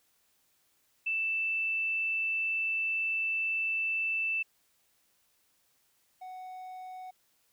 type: tone pair in turn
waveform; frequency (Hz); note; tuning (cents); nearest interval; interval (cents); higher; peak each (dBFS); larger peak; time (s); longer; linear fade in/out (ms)
sine / triangle; 2651 / 742.1; E7 / F#5; +9 / +5; octave + minor seventh; 2204; first; -28 / -39; first; 1.06-4.43 / 6.21-7.11; first; 10
effects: white hiss -71 dBFS RMS until 7.52 s